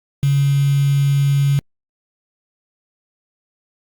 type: tone with quantisation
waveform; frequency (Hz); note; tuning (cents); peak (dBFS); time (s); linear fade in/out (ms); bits
sine; 140; C#3; +18; -12; 0.23-1.59; 0; 5
effects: Opus 48 kbps